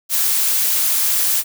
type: noise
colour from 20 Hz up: blue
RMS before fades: -17 dBFS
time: 0.09-1.44 s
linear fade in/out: 50 ms
effects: none